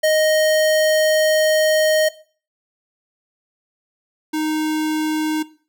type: tone pair in turn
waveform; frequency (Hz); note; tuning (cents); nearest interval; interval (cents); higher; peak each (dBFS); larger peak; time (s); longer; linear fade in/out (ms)
square; 622.3 / 310.1; D#5 / D#4; 0 / -6; octave; 1206; first; -14 / -20; first; 0.03-2.09 / 4.33-5.43; first; 10
effects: noise-tail reverb RT60 0.4 s tail -17 dB re dry